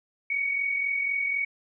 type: tone pair together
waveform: sine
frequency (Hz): 2237 / 2281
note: C#7 / C#7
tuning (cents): +15 / +49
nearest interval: unison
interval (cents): 34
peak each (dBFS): -25 / -34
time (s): 0.3-1.45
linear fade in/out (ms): 5
effects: none